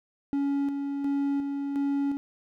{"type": "tone with tremolo", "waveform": "triangle", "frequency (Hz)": 280.5, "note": "C#4", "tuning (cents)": 21, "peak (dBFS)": -22, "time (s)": [0.33, 2.17], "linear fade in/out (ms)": 0, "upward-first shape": "square", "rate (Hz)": 1.4, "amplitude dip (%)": 40, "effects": []}